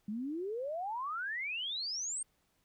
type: exponential sweep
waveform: sine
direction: up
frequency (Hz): 200.3 to 8800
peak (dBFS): -35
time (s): 0.08-2.23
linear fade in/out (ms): 5
effects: pink hiss -75 dBFS RMS until 2.64 s